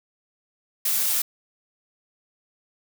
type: noise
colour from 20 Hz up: blue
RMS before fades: -23 dBFS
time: 0.85-1.22 s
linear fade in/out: 5 ms
effects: none